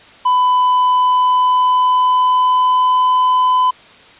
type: tone with pitch glide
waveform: triangle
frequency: 1000 to 1009.3 Hz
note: B5 to B5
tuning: +21 to +37 cents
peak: -8 dBFS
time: 0.25-3.71 s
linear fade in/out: 10 ms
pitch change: +16 cents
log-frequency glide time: 0.52-3.09 s
effects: white hiss -42 dBFS RMS until 4.19 s + resampled to 8000 Hz